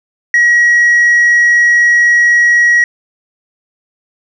sine tone, 1908 Hz, A#6, 40 cents sharp, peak -3 dBFS, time 0.34-2.84 s, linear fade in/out 2 ms, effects tanh soft clip ceiling -4 dBFS

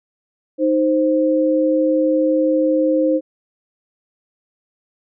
sine tone pair together, 311.2 / 523.3 Hz, D#4 / C5, 0 / 0 cents, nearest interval major sixth, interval 900 cents, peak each -16 dBFS, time 0.58-3.21 s, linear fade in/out 50 ms, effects none

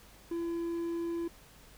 triangle tone, 337.8 Hz, E4, 42 cents sharp, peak -30 dBFS, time 0.31-1.28 s, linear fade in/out 5 ms, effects added 50 Hz sine -60 dBFS peak until 1.77 s + pink hiss -57 dBFS RMS until 1.77 s

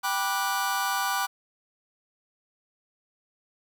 45% pulse chord, G major seventh, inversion none, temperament just, 784 / 980 / 1176 / 1470 Hz, G5 / B5 / D6 / F#6, 0 / -14 / +2 / -12 cents, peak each -31 dBFS, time 0.03-1.27 s, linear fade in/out 20 ms, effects 10-bit

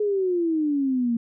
sine exponential sweep, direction down, 425.2 to 228.9 Hz, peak -20 dBFS, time 0-1.17 s, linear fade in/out 5 ms, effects none

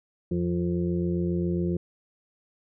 harmonic tone, 87.31 Hz, F2, in tune, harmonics 1 / 2 / 4 / 5 / 6, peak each -32 / -26 / -29 / -39 / -41 dBFS, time 0.31-1.77 s, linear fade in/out 5 ms, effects none

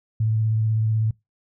sine tone with vibrato, 110 Hz, A2, in tune, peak -18 dBFS, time 0.2-1.11 s, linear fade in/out 5 ms, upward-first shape triangle, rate 16 Hz, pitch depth 24 cents each way, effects noise-tail reverb RT60 0.2 s tail -24 dB re dry

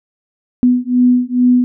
sine beating tone pair, 246.9 / 249.2 Hz, B3 / B3, 0 / +16 cents, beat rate 2.3 Hz, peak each -12 dBFS, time 0.63-1.64 s, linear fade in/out 0 ms, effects none

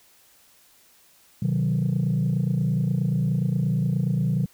sine chord, C diminished, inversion none, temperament equal with one note detuned, 128.05 / 155.56 / 185 Hz, C3 / Eb3 / Gb3, -37 / 0 / 0 cents, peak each -23 / -23 / -24 dBFS, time 1.42-4.46 s, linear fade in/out 5 ms, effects tanh soft clip ceiling -16 dBFS + white hiss -57 dBFS RMS until 4.53 s

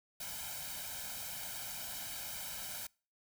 white noise with comb filter, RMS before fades -43 dBFS, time 0.2-2.87 s, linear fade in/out 5 ms, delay 1.3 ms, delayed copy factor +0.85, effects noise-tail reverb RT60 0.4 s tail -26 dB re dry

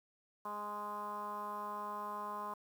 10% pulse tone with low-pass filter, 207.7 Hz, G#3, in tune, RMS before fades -42 dBFS, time 0.45-2.54 s, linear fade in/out 5 ms, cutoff 1100 Hz, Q 7.7, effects 10-bit

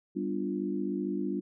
sine chord, G dominant seventh, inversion none, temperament equal, 196 / 246.9 / 293.7 / 349.2 Hz, G3 / B3 / D4 / F4, 0 / 0 / 0 / 0 cents, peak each -34 / -38 / -34 / -35 dBFS, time 0.15-1.41 s, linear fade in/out 20 ms, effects none

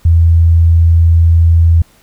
sine tone, 83.2 Hz, E2, 17 cents sharp, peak -4 dBFS, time 0.05-1.82 s, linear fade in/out 5 ms, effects pink hiss -48 dBFS RMS until 2.02 s

